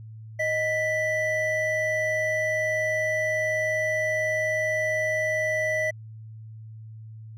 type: tone pair together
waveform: triangle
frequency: 624.8 / 1975.5 Hz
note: D#5 / B6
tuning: +7 / 0 cents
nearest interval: octave + minor sixth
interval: 1993 cents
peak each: -24 dBFS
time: 0.39-5.91 s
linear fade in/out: 10 ms
effects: added 110 Hz sine -39 dBFS peak until 7.37 s